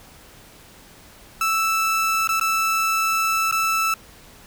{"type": "tone with dropouts", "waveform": "30% pulse", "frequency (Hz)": 1318.5, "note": "E6", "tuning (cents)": 0, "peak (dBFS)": -16, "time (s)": [1.41, 3.94], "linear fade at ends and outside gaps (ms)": 2, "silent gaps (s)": [[2.274, 2.29], [2.398, 2.411], [3.513, 3.524]], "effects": ["pink hiss -47 dBFS RMS until 4.46 s"]}